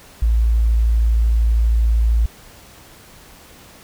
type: tone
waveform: sine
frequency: 56.4 Hz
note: A1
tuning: 44 cents sharp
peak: -12 dBFS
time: 0.22-2.26 s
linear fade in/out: 5 ms
effects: pink hiss -44 dBFS RMS until 3.83 s